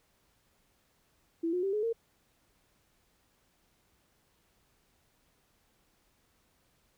sine tone with pitch steps, 331.7 / 359.6 / 389.9 / 422.8 / 458.4 Hz, E4 / F#4 / G4 / G#4 / A#4, +11 / -49 / -9 / +31 / -29 cents, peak -28 dBFS, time 1.43-1.93 s, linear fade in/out 10 ms, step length 100 ms, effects pink hiss -71 dBFS RMS until 6.97 s

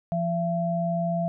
sine tone pair together, 171.16 / 675 Hz, F3 / E5, -35 / +41 cents, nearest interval 2 octaves, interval 2376 cents, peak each -26 dBFS, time 0.12-1.28 s, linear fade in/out 0 ms, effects none

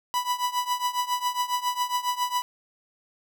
45% pulse tone with tremolo, 987.8 Hz, B5, in tune, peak -21 dBFS, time 0.14-2.42 s, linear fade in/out 0 ms, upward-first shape triangle, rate 7.3 Hz, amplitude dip 90%, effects none

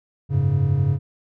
triangle chord, F# suspended second, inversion none, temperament just, 92.5 / 104.06 / 138.75 Hz, F#2 / G#2 / C#3, 0 / +4 / +2 cents, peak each -22 / -20 / -17 dBFS, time 0.29-0.99 s, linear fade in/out 50 ms, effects none

